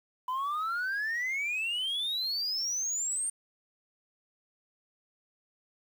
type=exponential sweep; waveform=sine; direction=up; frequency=997 to 8900 Hz; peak=-27 dBFS; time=0.28-3.3 s; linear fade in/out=5 ms; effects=tanh soft clip ceiling -28 dBFS + 9-bit